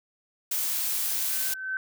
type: noise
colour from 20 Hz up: blue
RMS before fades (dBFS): -28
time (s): 0.51-1.54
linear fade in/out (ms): 5
type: tone with exponential growth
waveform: sine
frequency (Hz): 1534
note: G6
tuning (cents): -38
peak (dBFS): -25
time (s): 0.98-1.77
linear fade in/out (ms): 1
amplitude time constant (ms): 170
effects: none